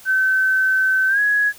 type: tone with pitch glide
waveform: sine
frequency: 1533 to 1671.7 Hz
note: G6 to G#6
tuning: -39 to +11 cents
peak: -14 dBFS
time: 0.05-1.53 s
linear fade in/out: 50 ms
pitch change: +150 cents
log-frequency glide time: 1.08-1.2 s
effects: white hiss -44 dBFS RMS until 1.58 s